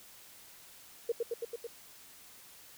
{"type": "tone with echo", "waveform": "sine", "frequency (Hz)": 466.2, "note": "A#4", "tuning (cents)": 0, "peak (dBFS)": -27, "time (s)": [1.09, 1.12], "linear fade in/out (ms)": 5, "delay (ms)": 110, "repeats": 5, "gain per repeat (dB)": -2, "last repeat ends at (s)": 1.67, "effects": ["white hiss -55 dBFS RMS until 2.77 s"]}